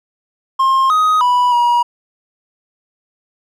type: tone with pitch steps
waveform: triangle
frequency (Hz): 1064 / 1254 / 984 / 959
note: C6 / D#6 / B5 / A#5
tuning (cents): +29 / +13 / -7 / +49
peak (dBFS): -8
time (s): 0.59-1.83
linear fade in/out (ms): 10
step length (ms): 310
effects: none